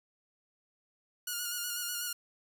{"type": "tone with vibrato", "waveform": "5% pulse", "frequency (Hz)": 1433, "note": "F6", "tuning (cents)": 44, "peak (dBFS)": -23, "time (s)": [1.27, 2.13], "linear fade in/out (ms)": 5, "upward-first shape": "square", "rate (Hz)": 8.1, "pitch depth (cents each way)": 28, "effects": []}